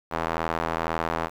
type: tone with band-pass filter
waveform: square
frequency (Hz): 41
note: E1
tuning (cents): -9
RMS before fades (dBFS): -28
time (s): 0.1-1.3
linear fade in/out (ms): 50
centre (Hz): 1000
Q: 1.2
effects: 8-bit